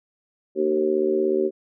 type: harmonic tone with a mistuned harmonic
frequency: 76.6 Hz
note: D#2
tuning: 27 cents flat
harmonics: 3 / 4 / 5 / 6 / 7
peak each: -30 / -28 / -20 / -30 / -28 dBFS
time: 0.55-1.51 s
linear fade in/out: 50 ms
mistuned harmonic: 3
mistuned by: +18 cents
effects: none